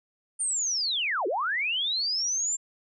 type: linear two-way sweep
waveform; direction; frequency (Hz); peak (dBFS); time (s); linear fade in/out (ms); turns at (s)
sine; down then up; 9110 to 333.7 to 7410; -25; 0.39-2.57; 20; 1.27
effects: none